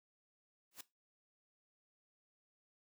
white noise with exponential growth, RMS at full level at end -43 dBFS, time 0.71-0.81 s, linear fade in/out 5 ms, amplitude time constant 20 ms, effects noise-tail reverb RT60 0.2 s tail -17 dB re dry + high-pass 150 Hz 12 dB/octave

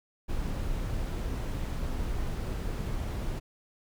brown noise, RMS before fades -32 dBFS, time 0.28-3.4 s, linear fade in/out 20 ms, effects none

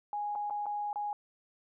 sine tone with dropouts, 828 Hz, G#5, 5 cents flat, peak -32 dBFS, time 0.13-1.13 s, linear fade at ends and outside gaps 1 ms, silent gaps 0.352-0.357 / 0.499-0.507 / 0.658-0.665 / 0.93-0.958 s, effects none

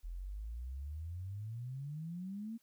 sine exponential sweep, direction up, 40.77 to 233.1 Hz, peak -40 dBFS, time 0.03-2.58 s, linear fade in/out 20 ms, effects white hiss -75 dBFS RMS until 2.62 s

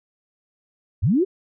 sine linear sweep, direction up, 67.9 to 404.3 Hz, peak -15 dBFS, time 1.02-1.25 s, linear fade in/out 20 ms, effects none

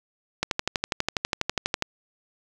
click train, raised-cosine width 0.2 ms, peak -6 dBFS, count 18, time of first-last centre 0.43-1.823 s, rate 12.2 Hz, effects none

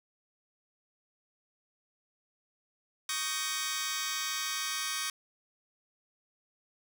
10% pulse chord, Eb dominant seventh, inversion third, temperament just, 1120.1 / 1244.5 / 1555.6 / 1866.8 Hz, Db6 / Eb6 / G6 / Bb6, +18 / 0 / -14 / +2 cents, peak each -29 / -31 / -30 / -29 dBFS, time 3.09-5.1 s, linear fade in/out 2 ms, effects none

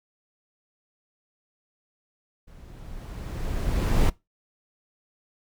brown noise with level ramp, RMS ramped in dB -48 to -18 dBFS, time 2.47-4.1 s, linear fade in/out 10 ms, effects noise-tail reverb RT60 0.2 s tail -21 dB re dry

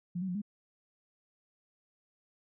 sine tone with pitch steps, 175.9 / 189.7 / 178.5 / 206.7 Hz, F3 / F#3 / F3 / G#3, +13 / +43 / +38 / -8 cents, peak -32 dBFS, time 0.15-0.418 s, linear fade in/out 10 ms, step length 67 ms, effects none

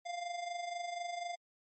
square tone with amplitude modulation, 698.5 Hz, F5, in tune, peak -36 dBFS, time 0.05-1.36 s, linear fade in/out 20 ms, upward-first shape sine, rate 24.1 Hz, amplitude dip 60%, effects MP3 32 kbps

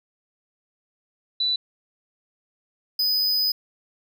sine / square tone pair in turn, 3973 / 4998 Hz, B7 / D#8, +10 / +7 cents, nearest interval major third, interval 397 cents, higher second, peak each -20 dBFS, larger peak neither, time 1.4-1.56 / 2.99-3.52 s, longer second, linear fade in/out 5 ms, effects none

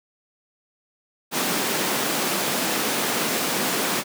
pink high-pass noise, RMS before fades -24 dBFS, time 1.31-4.04 s, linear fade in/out 50 ms, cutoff 190 Hz, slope 24 dB/octave, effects none

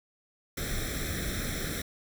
pink noise with comb filter, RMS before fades -33 dBFS, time 0.57-1.82 s, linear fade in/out 5 ms, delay 0.53 ms, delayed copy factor +0.95, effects none

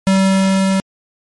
square tone with level ramp, 192.2 Hz, G3, 34 cents flat, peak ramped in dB -10 to -13 dBFS, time 0.07-0.8 s, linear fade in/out 0 ms, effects MP3 48 kbps

